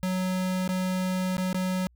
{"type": "tone with dropouts", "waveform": "square", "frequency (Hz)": 185, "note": "F#3", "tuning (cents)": 0, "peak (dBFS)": -26, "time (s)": [0.03, 1.87], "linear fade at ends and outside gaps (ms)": 0, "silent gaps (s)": [[0.677, 0.69], [1.368, 1.381], [1.529, 1.545]], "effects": ["added 60 Hz sine -57 dBFS peak until 1.95 s"]}